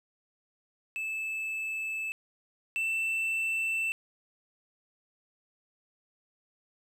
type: tone pair in turn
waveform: triangle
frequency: 2622 / 2666 Hz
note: E7 / E7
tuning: -10 / +19 cents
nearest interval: unison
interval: 29 cents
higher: second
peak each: -30 / -26 dBFS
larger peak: second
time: 0.96-2.12 / 2.76-3.92 s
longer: neither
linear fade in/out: 0 ms
effects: none